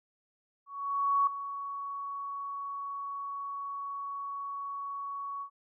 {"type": "tone with ADSR envelope", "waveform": "sine", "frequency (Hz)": 1119, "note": "C#6", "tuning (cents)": 16, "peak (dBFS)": -22, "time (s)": [0.66, 5.5], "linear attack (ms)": 610, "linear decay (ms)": 4, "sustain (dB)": -13, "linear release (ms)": 84, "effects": []}